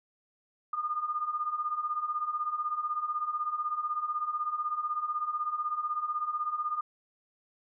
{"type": "beating tone pair", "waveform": "sine", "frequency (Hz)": [1206, 1222], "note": ["D6", "D#6"], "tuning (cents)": [46, -32], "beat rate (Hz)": 16, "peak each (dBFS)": [-35, -31], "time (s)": [0.73, 6.81], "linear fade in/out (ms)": 5, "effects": []}